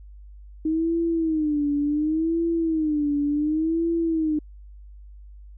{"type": "tone with vibrato", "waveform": "sine", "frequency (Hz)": 311.1, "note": "D#4", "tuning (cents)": 0, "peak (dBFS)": -20, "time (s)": [0.65, 4.39], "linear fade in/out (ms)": 5, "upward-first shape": "sine", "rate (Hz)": 0.69, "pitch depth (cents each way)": 130, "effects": ["added 50 Hz sine -41 dBFS peak until 5.57 s"]}